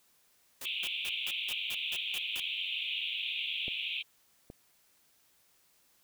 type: noise bursts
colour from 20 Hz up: white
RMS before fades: -42 dBFS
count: 9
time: 0.61-2.402 s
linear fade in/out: 5 ms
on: 48 ms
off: 170 ms
type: band-pass noise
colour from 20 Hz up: pink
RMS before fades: -36 dBFS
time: 0.64-4.03 s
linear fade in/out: 20 ms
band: 2400 to 3600 Hz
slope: 96 dB/octave
type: clicks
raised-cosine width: 2 ms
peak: -30 / -32 dBFS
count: 2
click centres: 3.681 / 4.501 s
effects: white hiss -68 dBFS RMS until 6.03 s